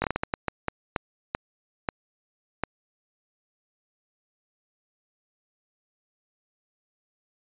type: slowing click train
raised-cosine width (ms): 0.5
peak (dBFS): -10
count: 13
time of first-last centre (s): 0.02-2.636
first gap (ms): 20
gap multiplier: 1.39
effects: resampled to 8000 Hz